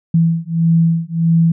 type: beating tone pair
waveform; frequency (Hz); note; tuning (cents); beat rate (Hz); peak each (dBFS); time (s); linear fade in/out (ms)
sine; 164.81 / 166.41; E3 / E3; 0 / +17; 1.6; -14; 0.14-1.52; 5
effects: none